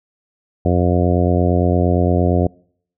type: harmonic tone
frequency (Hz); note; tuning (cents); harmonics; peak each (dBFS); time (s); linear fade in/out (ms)
88.7; F2; +27; 1 / 2 / 3 / 4 / 5 / 6 / 7 / 8; -16 / -19 / -21 / -22 / -23 / -24 / -24 / -25; 0.65-2.47; 5
effects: noise-tail reverb RT60 0.6 s tail -26 dB re dry